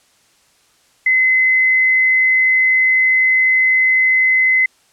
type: tone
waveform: sine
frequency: 2043 Hz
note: C7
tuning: 42 cents flat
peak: -10 dBFS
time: 1.06-4.66 s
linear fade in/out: 5 ms
effects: white hiss -55 dBFS RMS until 4.92 s + low-pass 9000 Hz 12 dB/octave